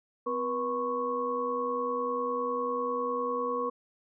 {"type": "tone cluster", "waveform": "sine", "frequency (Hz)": [254.5, 483.7, 1013, 1103], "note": ["C4", "B4", "B5", "C#6"], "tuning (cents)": [-48, -36, 44, -9], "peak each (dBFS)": [-38, -31, -40, -32], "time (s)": [0.26, 3.7], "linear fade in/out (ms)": 10, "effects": []}